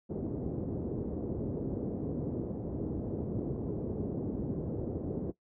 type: low-pass noise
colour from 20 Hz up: white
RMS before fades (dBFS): -35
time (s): 0.09-5.32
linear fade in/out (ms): 20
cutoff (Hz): 410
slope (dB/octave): 24
effects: noise-tail reverb RT60 0.1 s tail -17 dB re dry + high-pass 60 Hz 12 dB/octave